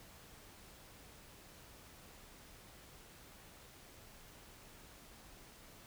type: silence
effects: pink hiss -58 dBFS RMS until 5.86 s